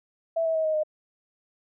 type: tone with pitch steps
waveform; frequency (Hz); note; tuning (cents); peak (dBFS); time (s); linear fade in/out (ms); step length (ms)
sine; 659.3 / 648 / 636.8 / 625.9 / 615.1; E5 / E5 / D#5 / D#5 / D#5; 0 / -30 / +40 / +10 / -20; -22; 0.36-0.835; 10; 95
effects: none